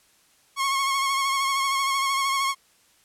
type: tone with vibrato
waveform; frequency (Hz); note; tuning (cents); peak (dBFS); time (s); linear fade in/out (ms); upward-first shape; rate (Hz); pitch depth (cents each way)
sawtooth; 1092; C#6; -26; -18; 0.56-2.55; 50; sine; 13; 35
effects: white hiss -60 dBFS RMS until 3.04 s + low-pass 11000 Hz 12 dB/octave